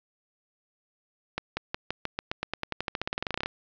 accelerating click train, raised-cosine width 0.3 ms, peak -13 dBFS, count 26, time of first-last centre 1.38-3.46 s, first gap 190 ms, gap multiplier 0.92, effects resampled to 16000 Hz + 9-bit

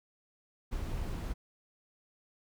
brown noise, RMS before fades -36 dBFS, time 0.71-1.34 s, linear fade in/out 20 ms, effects none

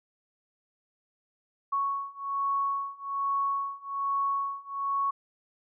sine beating tone pair, 1108.7 / 1109.9 Hz, C#6 / C#6, 0 / +2 cents, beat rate 1.2 Hz, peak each -31 / -30 dBFS, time 1.72-5.11 s, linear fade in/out 10 ms, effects none

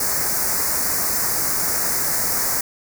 white band-stop noise, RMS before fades -21 dBFS, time 0-2.61 s, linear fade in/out 5 ms, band 2100 to 4800 Hz, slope 48 dB/octave, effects none

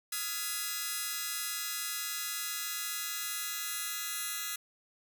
5% pulse chord, F half-diminished seventh, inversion third, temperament just, 1257.2 / 1396.9 / 1676.3 / 2012 Hz, Eb6 / F6 / Ab6 / Cb7, +18 / 0 / +16 / +32 cents, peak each -29 dBFS, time 0.12-4.56 s, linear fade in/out 5 ms, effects none

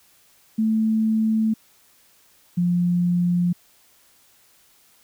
sine tone pair in turn, 220 / 175.83 Hz, A3 / F3, 0 / +12 cents, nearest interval major third, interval 388 cents, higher first, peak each -17 dBFS, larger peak neither, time 0.58-1.54 / 2.57-3.53 s, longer neither, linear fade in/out 10 ms, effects white hiss -57 dBFS RMS until 5.03 s

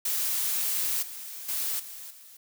blue noise with level steps, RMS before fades -28 / -40 / -30 / -42 / -50 dBFS, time 0.05-2.37 s, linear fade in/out 5 ms, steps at 1.02 / 1.48 / 1.79 / 2.1 s, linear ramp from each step 10 ms, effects none

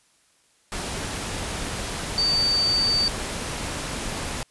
sine tone in noise, 4599 Hz, D8, 37 cents flat, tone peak -19 dBFS, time 2.18-3.08 s, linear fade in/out 0 ms, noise pink, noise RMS -30 dBFS, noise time 0.72-4.43 s, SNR +8 dB, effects white hiss -62 dBFS RMS until 4.5 s + resampled to 24000 Hz

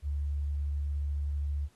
sine tone, 72.1 Hz, D2, 31 cents flat, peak -29 dBFS, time 0.02-1.69 s, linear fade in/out 50 ms, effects pink hiss -67 dBFS RMS until 1.75 s + AAC 32 kbps

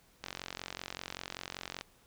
click train, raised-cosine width 0.2 ms, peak -21 dBFS, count 72, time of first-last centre 0.24-1.811 s, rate 45.2 Hz, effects pink hiss -65 dBFS RMS until 2.06 s

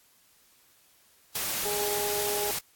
white noise, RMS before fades -31 dBFS, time 1.35-2.59 s, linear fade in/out 5 ms
harmonic tone, 206.3 Hz, G#3, 11 cents flat, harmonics 2 / 3 / 4, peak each -31 / -42 / -36 dBFS, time 1.65-2.51 s, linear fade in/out 2 ms
effects white hiss -62 dBFS RMS until 2.75 s + AAC 64 kbps

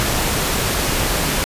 pink noise, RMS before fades -19 dBFS, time 0-1.44 s, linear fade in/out 0 ms, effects resampled to 32000 Hz

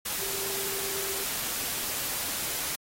sine tone in noise, 392 Hz, G4, in tune, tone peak -39 dBFS, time 0.19-1.24 s, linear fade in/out 10 ms, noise white, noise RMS -32 dBFS, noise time 0.05-2.76 s, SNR -10 dB, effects AAC 48 kbps

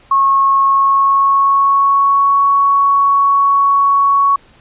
sine tone with pitch glide, 1093 to 1115.3 Hz, C#6 to C#6, -25 to +10 cents, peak -8 dBFS, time 0.11-4.36 s, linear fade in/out 5 ms, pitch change +35 cents, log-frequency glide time 0.61-2.41 s, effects pink hiss -47 dBFS RMS until 4.6 s + resampled to 8000 Hz

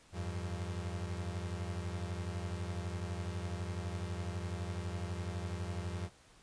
35% pulse beating tone pair, 86.7 / 98.7 Hz, F2 / G2, -12 / +12 cents, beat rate 12 Hz, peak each -37 / -40 dBFS, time 0.12-6.1 s, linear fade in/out 50 ms, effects pink hiss -62 dBFS RMS until 6.42 s + resampled to 22050 Hz

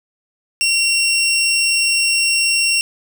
20% pulse tone, 2739 Hz, F7, 34 cents flat, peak -9 dBFS, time 0.61-2.81 s, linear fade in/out 0 ms, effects none

